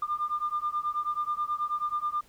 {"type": "beating tone pair", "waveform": "sine", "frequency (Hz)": [1197, 1206.3], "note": ["D6", "D6"], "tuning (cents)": [33, 46], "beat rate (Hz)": 9.3, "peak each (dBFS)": -30, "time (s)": [0.02, 2.21], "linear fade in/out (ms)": 5, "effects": ["tanh soft clip ceiling -20 dBFS", "pink hiss -60 dBFS RMS until 2.28 s"]}